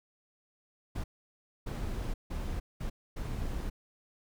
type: noise bursts at uneven times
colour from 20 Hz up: brown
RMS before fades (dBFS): -35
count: 5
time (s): 0.95-1.04 / 1.66-2.14 / 2.3-2.6 / 2.8-2.9 / 3.16-3.7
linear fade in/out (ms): 10
effects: none